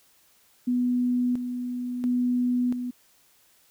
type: tone with tremolo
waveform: sine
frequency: 246.9 Hz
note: B3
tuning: in tune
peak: -21 dBFS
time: 0.67-2.91 s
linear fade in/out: 10 ms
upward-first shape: square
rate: 0.73 Hz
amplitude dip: 55%
effects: white hiss -61 dBFS RMS until 3.7 s